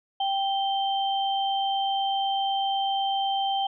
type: tone pair together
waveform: sine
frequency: 784 / 3128 Hz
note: G5 / G7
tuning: 0 / -4 cents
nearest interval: 2 octaves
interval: 2396 cents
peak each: -24 / -30 dBFS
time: 0.2-3.67 s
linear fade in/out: 5 ms
effects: none